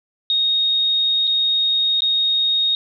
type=tone with dropouts; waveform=sine; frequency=3729 Hz; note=A#7; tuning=in tune; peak=-15 dBFS; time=0.3-2.75 s; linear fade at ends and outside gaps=1 ms; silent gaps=1.271-1.275 / 2.006-2.02 s; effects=none